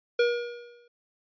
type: tone with exponential decay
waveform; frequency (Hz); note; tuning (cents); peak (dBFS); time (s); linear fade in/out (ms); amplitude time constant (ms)
square; 478.1; A#4; +44; -19; 0.19-0.88; 5; 150
effects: resampled to 11025 Hz